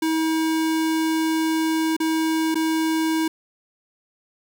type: tone with dropouts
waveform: square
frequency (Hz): 320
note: D#4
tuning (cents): +49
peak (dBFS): -20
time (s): 0.02-3.28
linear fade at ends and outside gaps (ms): 5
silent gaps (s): 1.966-2.001 / 2.545-2.554
effects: 10-bit